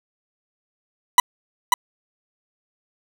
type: tone with echo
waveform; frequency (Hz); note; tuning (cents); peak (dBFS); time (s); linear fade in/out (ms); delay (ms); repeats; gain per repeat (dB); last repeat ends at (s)
40% pulse; 987.8; B5; 0; -7; 1.18-1.2; 2; 540; 1; -4; 1.74
effects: none